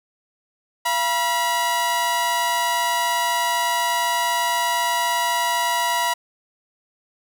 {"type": "tone pair together", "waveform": "sawtooth", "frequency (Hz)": [684.5, 968], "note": ["F5", "B5"], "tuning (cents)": [-35, -35], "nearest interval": "tritone", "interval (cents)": 600, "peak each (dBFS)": [-23, -16], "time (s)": [0.85, 6.14], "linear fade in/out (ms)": 10, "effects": []}